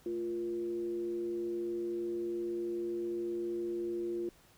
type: tone with frequency modulation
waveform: sine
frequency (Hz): 349.2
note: F4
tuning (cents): 0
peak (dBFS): -33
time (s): 0.06-4.29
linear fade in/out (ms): 2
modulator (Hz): 130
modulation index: 0.39
effects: pink hiss -63 dBFS RMS until 4.57 s